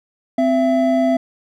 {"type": "tone pair together", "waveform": "triangle", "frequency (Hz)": [258.5, 669.7], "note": ["C4", "E5"], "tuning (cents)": [-21, 27], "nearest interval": "octave + major third", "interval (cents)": 1648, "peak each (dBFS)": -14, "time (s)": [0.38, 1.17], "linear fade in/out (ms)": 5, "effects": []}